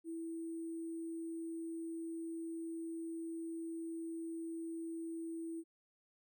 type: tone with sample-and-hold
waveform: sine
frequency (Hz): 329.6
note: E4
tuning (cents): 0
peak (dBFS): -40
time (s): 0.04-5.64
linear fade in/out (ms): 50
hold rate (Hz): 8820
effects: none